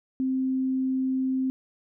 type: tone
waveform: sine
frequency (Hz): 261.6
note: C4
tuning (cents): 0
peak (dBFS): -23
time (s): 0.2-1.5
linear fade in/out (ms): 0
effects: none